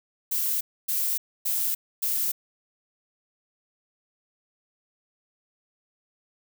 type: noise bursts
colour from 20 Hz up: violet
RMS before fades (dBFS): -26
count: 4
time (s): 0.31-2.32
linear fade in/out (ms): 10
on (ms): 300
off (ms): 270
effects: none